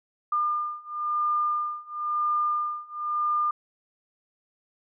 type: beating tone pair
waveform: sine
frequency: 1204 / 1204.98 Hz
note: D6 / D6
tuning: +43 / +44 cents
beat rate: 0.98 Hz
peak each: -28 / -27 dBFS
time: 0.32-3.51 s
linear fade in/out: 5 ms
effects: none